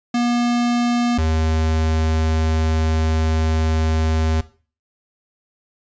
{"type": "tone pair in turn", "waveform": "square", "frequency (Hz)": [240, 79.47], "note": ["B3", "D#2"], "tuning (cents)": [-49, 37], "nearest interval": "octave + perfect fifth", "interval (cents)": 1914, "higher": "first", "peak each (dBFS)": -17, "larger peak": "neither", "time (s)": [[0.14, 1.18], [1.18, 4.41]], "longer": "second", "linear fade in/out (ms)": 5, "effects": ["noise-tail reverb RT60 0.4 s tail -17 dB re dry", "resampled to 16000 Hz"]}